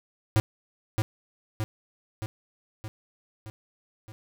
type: tone with echo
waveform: square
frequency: 108.6 Hz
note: A2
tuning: 22 cents flat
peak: -19 dBFS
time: 0.36-0.4 s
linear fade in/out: 0 ms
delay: 620 ms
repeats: 6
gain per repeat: -4 dB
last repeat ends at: 4.12 s
effects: none